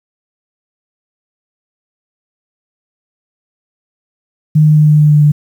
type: tone with pitch steps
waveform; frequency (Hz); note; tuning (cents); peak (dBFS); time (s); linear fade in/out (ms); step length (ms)
sine; 153.5 / 152.62 / 151.74 / 150.86 / 149.99 / 149.13 / 148.27; D#3 / D#3 / D#3 / D3 / D3 / D3 / D3; -23 / -33 / -43 / +47 / +37 / +27 / +17; -4; 4.55-5.32; 10; 110
effects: 7-bit